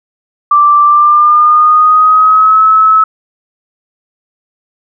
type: tone with pitch glide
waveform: sine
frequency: 1174 to 1295.1 Hz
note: D6 to E6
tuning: -1 to -31 cents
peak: -3 dBFS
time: 0.51-3.04 s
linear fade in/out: 5 ms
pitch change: +170 cents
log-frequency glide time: 0.83-2.63 s
effects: none